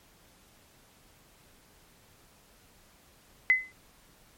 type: tone with exponential decay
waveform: sine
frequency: 2033 Hz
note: B6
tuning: 50 cents sharp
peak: -15 dBFS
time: 3.5-3.72 s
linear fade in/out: 0 ms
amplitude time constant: 46 ms
effects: pink hiss -60 dBFS RMS until 4.37 s + MP3 64 kbps